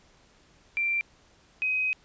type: tone pair in turn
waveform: sine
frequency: 2358 / 2522 Hz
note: D7 / D#7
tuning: +6 / +23 cents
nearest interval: minor second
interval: 117 cents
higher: second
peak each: -24 dBFS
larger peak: neither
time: 0.77-1.01 / 1.62-1.93 s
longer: second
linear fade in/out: 0 ms
effects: pink hiss -60 dBFS RMS until 2.04 s + resampled to 16000 Hz